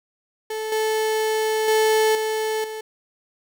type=tone with level steps; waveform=35% pulse; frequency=436.3 Hz; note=A4; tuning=15 cents flat; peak=-24 / -18 / -14 / -20 / -28 dBFS; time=0.5-2.81 s; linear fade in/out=5 ms; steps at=0.72 / 1.68 / 2.15 / 2.64 s; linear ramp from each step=2 ms; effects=9-bit